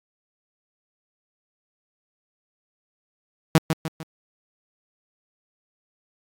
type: tone with echo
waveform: sawtooth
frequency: 160.1 Hz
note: D#3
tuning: 50 cents sharp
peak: -8 dBFS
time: 3.55-3.58 s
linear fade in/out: 0 ms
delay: 150 ms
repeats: 3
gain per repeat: -7 dB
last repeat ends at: 4.03 s
effects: AAC 64 kbps